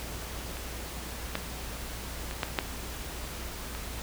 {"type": "clicks", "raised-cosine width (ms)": 0.3, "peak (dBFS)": [-25, -13, -21, -11, -9, -22], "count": 6, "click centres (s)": [0.57, 1.354, 2.311, 2.432, 2.588, 3.75], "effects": ["added 59 Hz sine -40 dBFS peak until 4.02 s", "pink hiss -40 dBFS RMS until 4.02 s"]}